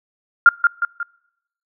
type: tone with echo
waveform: sine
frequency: 1400 Hz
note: F6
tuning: 4 cents sharp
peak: -3 dBFS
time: 0.46-0.49 s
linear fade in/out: 2 ms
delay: 180 ms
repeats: 3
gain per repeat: -6 dB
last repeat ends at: 1.03 s
effects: noise-tail reverb RT60 0.8 s tail -25 dB re dry